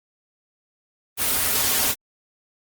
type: noise with comb filter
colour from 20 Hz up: white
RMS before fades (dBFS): -21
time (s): 1.17-1.95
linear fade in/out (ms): 50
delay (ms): 5.9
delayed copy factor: -0.85
effects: Opus 32 kbps